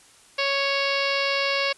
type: harmonic tone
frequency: 554.4 Hz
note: C#5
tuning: in tune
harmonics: 1 / 2 / 3 / 4 / 5 / 6 / 7 / 8 / 9 / 10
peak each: -27 / -30 / -32 / -28 / -29 / -35 / -35 / -32 / -34 / -38 dBFS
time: 0.38-1.73 s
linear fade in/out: 10 ms
effects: white hiss -53 dBFS RMS until 1.77 s + resampled to 24000 Hz